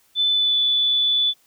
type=tone with pitch glide; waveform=sine; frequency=3510 to 3472 Hz; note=A7 to A7; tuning=-5 to -24 cents; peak=-16 dBFS; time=0.15-1.34 s; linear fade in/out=50 ms; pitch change=-19 cents; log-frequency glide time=0.29-0.58 s; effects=white hiss -60 dBFS RMS until 1.46 s

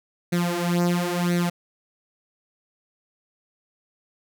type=tone with flanger; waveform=sawtooth; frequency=174.8 Hz; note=F3; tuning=2 cents sharp; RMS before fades=-23 dBFS; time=0.32-1.5 s; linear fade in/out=10 ms; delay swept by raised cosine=0.48 to 5.58 ms; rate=0.98 Hz; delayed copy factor=+0.8; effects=none

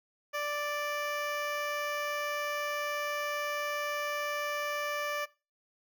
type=tone with notch filter; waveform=15% pulse; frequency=587.3 Hz; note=D5; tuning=in tune; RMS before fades=-34 dBFS; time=0.33-5.26 s; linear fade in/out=20 ms; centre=8600 Hz; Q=1; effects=noise-tail reverb RT60 0.3 s tail -20 dB re dry

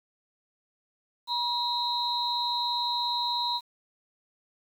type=tone cluster; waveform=sine; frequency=962 / 3807 / 4070 Hz; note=B5 / A#7 / C8; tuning=-46 / +36 / -49 cents; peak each=-29 / -32 / -31 dBFS; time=1.27-3.61 s; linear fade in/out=50 ms; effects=9-bit

